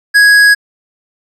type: tone with tanh clipping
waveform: sine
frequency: 1661.2 Hz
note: G#6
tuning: in tune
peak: -5 dBFS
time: 0.14-0.55 s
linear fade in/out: 20 ms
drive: 13 dB
effects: resampled to 32000 Hz